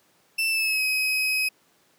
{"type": "tone with pitch glide", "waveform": "35% pulse", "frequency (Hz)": [2663, 2535], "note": ["E7", "D#7"], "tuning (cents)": [17, 32], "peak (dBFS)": -20, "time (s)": [0.38, 1.49], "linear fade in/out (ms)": 10, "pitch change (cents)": -85, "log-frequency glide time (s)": [0.49, 0.84], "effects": ["pink hiss -62 dBFS RMS until 1.98 s", "high-pass 200 Hz 12 dB/octave"]}